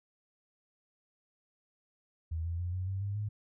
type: tone with pitch steps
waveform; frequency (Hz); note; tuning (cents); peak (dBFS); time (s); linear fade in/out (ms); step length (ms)
sine; 81.1 / 84.64 / 88.34 / 92.2 / 96.22 / 100.42 / 104.81; E2 / E2 / F2 / F#2 / G2 / G2 / G#2; -28 / +46 / +20 / -6 / -32 / +42 / +16; -32; 2.31-3.29; 10; 140
effects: none